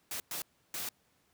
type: noise bursts at uneven times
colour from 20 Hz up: white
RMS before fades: -38 dBFS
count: 3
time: 0.11-0.2 / 0.31-0.42 / 0.74-0.89 s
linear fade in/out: 2 ms
effects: pink hiss -71 dBFS RMS until 1.33 s + high-pass 80 Hz 12 dB/octave